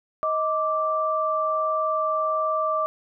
sine tone pair together, 629 / 1172.4 Hz, D#5 / D6, +19 / -3 cents, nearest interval major seventh, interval 1078 cents, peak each -25 / -23 dBFS, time 0.23-2.86 s, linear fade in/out 0 ms, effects none

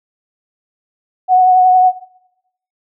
sine tone with vibrato, 738 Hz, F#5, 5 cents flat, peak -5 dBFS, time 1.28-1.93 s, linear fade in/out 50 ms, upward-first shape triangle, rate 11 Hz, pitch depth 20 cents each way, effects noise-tail reverb RT60 0.8 s tail -17 dB re dry

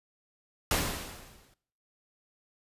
pink noise with exponential decay, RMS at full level -25 dBFS, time 0.71-1.54 s, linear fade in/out 2 ms, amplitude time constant 180 ms, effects noise-tail reverb RT60 0.6 s tail -20 dB re dry + resampled to 32000 Hz

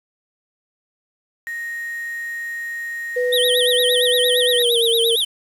sine tone, 1864.7 Hz, A#6, in tune, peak -25 dBFS, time 1.47-4.62 s, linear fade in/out 0 ms
sine tone with pitch glide, 495.1 to 461.9 Hz, B4 to A#4, +4 to -16 cents, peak -17 dBFS, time 3.16-5.16 s, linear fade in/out 10 ms, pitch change -120 cents, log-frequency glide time 4.5-4.84 s
square tone with vibrato, 3437 Hz, A7, 41 cents flat, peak -17 dBFS, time 3.32-5.25 s, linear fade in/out 10 ms, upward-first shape sine, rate 8.7 Hz, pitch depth 210 cents each way
effects resampled to 32000 Hz + 7-bit

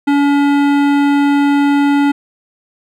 sine tone with hard clipping, 284.5 Hz, C#4, 45 cents sharp, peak -11 dBFS, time 0.07-2.12 s, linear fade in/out 10 ms, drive 16 dB, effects none

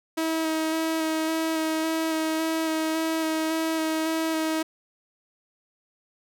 sawtooth tone with vibrato, 320 Hz, D#4, 49 cents sharp, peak -20 dBFS, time 0.17-4.63 s, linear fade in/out 10 ms, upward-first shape square, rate 1.8 Hz, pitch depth 13 cents each way, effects none

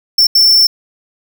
square tone bursts at uneven times, 5390 Hz, E8, 38 cents sharp, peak -6 dBFS, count 2, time 0.18-0.27 / 0.35-0.67 s, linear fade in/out 5 ms, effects none

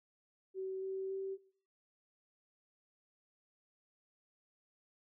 sine tone with pitch steps, 380 / 383.1 / 386.2 Hz, F#4 / G4 / G4, +46 / -40 / -26 cents, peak -37 dBFS, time 0.54-1.38 s, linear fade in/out 50 ms, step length 280 ms, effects noise-tail reverb RT60 0.5 s tail -17 dB re dry

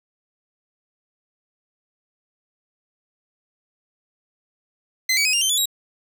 20% pulse tone with pitch steps, 2050 / 2275 / 2524 / 2800 / 3107 / 3448 / 3825 Hz, C7 / C#7 / D#7 / F7 / G7 / A7 / A#7, -36 / +44 / +24 / +4 / -16 / -36 / +44 cents, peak -12 dBFS, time 5.09-5.657 s, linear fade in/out 5 ms, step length 81 ms, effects none

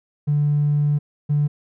triangle tone pair in turn, 146.83 / 146.83 Hz, D3 / D3, 0 / 0 cents, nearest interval unison, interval 0 cents, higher neither, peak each -12 dBFS, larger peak neither, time 0.27-0.99 / 1.29-1.48 s, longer first, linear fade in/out 20 ms, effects tanh soft clip ceiling -13 dBFS

